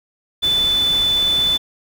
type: tone in noise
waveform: sine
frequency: 3500 Hz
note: A7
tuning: 10 cents flat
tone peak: -14 dBFS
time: 0.42-1.58 s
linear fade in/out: 20 ms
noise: pink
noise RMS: -30 dBFS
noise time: 0.42-1.58 s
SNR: +13 dB
effects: none